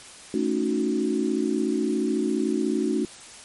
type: chord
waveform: sine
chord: D# half-diminished seventh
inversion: second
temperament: equal with one note detuned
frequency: 220 / 277.2 / 311.1 / 367.4 Hz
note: A3 / C#4 / D#4 / F#4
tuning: 0 / 0 / 0 / -12 cents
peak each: -27 dBFS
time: 0.34-3.05 s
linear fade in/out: 2 ms
effects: white hiss -44 dBFS RMS until 3.44 s + MP3 48 kbps